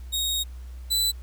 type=tone pair in turn; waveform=sawtooth; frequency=3755 / 3990 Hz; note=A#7 / B7; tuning=+12 / +17 cents; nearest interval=minor second; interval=105 cents; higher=second; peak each=-21 / -18 dBFS; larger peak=second; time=0.12-0.44 / 0.9-1.12 s; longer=first; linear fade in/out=20 ms; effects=added 62 Hz sine -36 dBFS peak until 1.22 s + pink hiss -57 dBFS RMS until 1.22 s